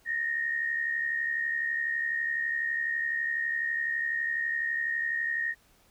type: tone pair together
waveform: sine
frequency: 1792.7 / 1864.7 Hz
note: A6 / A#6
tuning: +32 / 0 cents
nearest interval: minor second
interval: 68 cents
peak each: -35 / -28 dBFS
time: 0.05-5.55 s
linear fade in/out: 50 ms
effects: pink hiss -63 dBFS RMS until 5.9 s